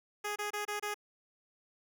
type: tone bursts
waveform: 10% pulse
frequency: 415.3 Hz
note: G#4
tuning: in tune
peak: -26 dBFS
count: 5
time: 0.24-0.944 s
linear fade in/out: 10 ms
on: 120 ms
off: 26 ms
effects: none